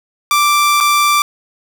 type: tone with dropouts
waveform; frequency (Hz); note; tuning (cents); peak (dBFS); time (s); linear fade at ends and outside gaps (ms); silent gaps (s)
sawtooth; 1174.7; D6; 0; -6; 0.31-1.22; 1; 0.803-0.808
effects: none